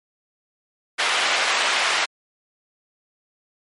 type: band-pass noise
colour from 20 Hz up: white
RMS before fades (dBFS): -21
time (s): 0.98-2.06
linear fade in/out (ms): 20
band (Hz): 680 to 2900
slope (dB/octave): 12
effects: MP3 48 kbps